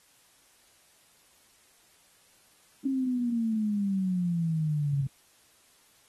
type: exponential sweep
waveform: sine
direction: down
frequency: 273.2 to 135.9 Hz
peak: -25 dBFS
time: 2.85-5.07 s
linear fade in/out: 5 ms
effects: white hiss -62 dBFS RMS until 6.08 s + AAC 32 kbps